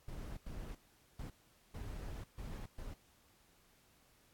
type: noise bursts at uneven times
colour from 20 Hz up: brown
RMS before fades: -45 dBFS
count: 6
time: 0.08-0.37 / 0.46-0.75 / 1.19-1.3 / 1.74-2.24 / 2.38-2.66 / 2.78-2.94 s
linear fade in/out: 5 ms
effects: pink hiss -69 dBFS RMS until 4.33 s + AAC 64 kbps